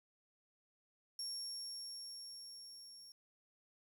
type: tone with level ramp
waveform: 35% pulse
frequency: 5520 Hz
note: F8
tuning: 21 cents flat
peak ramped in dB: -38 to -52 dBFS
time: 1.19-3.12 s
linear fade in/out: 2 ms
effects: 12-bit